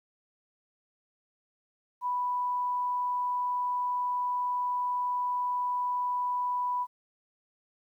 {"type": "tone", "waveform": "sine", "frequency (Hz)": 987.8, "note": "B5", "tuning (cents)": 0, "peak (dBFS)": -27, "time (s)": [2.01, 6.87], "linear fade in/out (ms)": 50, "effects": ["11-bit"]}